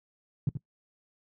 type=tone with echo; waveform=sine; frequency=138.7 Hz; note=C#3; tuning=1 cent sharp; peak=-21 dBFS; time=0.47-0.49 s; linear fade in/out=2 ms; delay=81 ms; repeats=1; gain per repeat=-8 dB; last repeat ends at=0.571 s; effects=noise-tail reverb RT60 0.1 s tail -21 dB re dry + high-pass 80 Hz 12 dB/octave